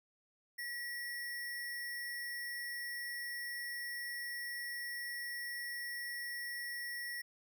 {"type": "tone with sample-and-hold", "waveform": "sine", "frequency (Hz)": 1926, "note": "B6", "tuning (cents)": -44, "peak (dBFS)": -39, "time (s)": [0.58, 7.22], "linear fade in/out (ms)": 10, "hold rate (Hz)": 7350, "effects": []}